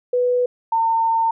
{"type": "tone pair in turn", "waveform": "sine", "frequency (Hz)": [493.9, 906.9], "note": ["B4", "A#5"], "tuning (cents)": [0, -48], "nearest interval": "major seventh", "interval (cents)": 1052, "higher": "second", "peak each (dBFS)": -15, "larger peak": "neither", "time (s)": [[0.13, 0.46], [0.72, 1.31]], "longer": "second", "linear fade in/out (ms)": 5, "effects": []}